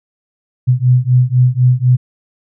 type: beating tone pair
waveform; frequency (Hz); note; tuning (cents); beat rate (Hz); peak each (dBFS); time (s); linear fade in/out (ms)
sine; 123.8 / 127.8; B2 / C3; +5 / -40; 4; -11; 0.67-1.97; 20
effects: none